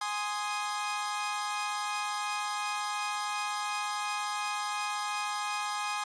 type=chord; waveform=sawtooth; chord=Ab major; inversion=none; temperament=equal; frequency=830.6 / 1046.5 / 1244.5 Hz; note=Ab5 / C6 / Eb6; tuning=0 / 0 / 0 cents; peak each=-31 / -34 / -32 dBFS; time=0.01-6.04 s; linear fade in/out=5 ms; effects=resampled to 22050 Hz